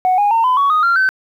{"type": "tone with pitch steps", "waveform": "sine", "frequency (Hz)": [740, 821.1, 911, 1010.9, 1121.6, 1244.5, 1380.9, 1532.2], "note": ["F#5", "G#5", "A#5", "B5", "C#6", "D#6", "F6", "G6"], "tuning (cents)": [0, -20, -40, 40, 20, 0, -20, -40], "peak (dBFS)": -9, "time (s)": [0.05, 1.09], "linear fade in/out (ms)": 0, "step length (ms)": 130, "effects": ["tanh soft clip ceiling -8 dBFS", "8-bit"]}